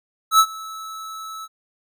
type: tone with ADSR envelope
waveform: square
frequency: 1305 Hz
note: E6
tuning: 18 cents flat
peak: -9 dBFS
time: 0.31-1.48 s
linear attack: 80 ms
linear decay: 66 ms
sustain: -23 dB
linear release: 40 ms
effects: none